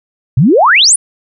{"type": "exponential sweep", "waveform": "sine", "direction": "up", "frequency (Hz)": [111.6, 10420], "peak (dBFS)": -4, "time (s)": [0.37, 0.96], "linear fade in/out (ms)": 5, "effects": []}